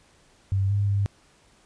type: tone with pitch steps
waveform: sine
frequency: 97.3 / 101.1 / 100.1 Hz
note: G2 / G#2 / G2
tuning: -12 / -46 / +37 cents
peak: -20 dBFS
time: 0.52-1.06 s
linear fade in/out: 0 ms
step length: 180 ms
effects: pink hiss -59 dBFS RMS until 1.65 s + resampled to 22050 Hz